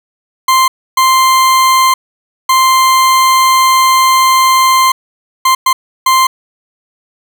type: tone bursts at uneven times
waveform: 40% pulse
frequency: 1046.5 Hz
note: C6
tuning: in tune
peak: -5 dBFS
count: 6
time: 0.48-0.68 / 0.97-1.94 / 2.49-4.92 / 5.45-5.55 / 5.66-5.73 / 6.06-6.27 s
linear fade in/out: 5 ms
effects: none